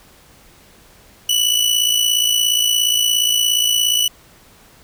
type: tone with amplitude modulation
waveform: sawtooth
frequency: 2960 Hz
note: F#7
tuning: in tune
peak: -8 dBFS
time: 1.29-4.08 s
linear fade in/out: 5 ms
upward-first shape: sine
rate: 57.1 Hz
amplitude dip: 60%
effects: pink hiss -48 dBFS RMS until 4.83 s